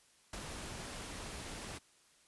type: noise with ADSR envelope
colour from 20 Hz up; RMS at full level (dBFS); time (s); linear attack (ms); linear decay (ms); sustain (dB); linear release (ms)
pink; -42; 0.33-1.79; 4; 25; -3; 19
effects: white hiss -67 dBFS RMS until 2.27 s + resampled to 24000 Hz